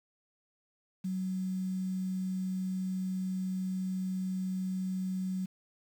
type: tone with quantisation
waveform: sine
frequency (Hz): 187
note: F#3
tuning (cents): +19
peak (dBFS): -31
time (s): 1.04-5.46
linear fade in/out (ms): 10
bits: 9
effects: none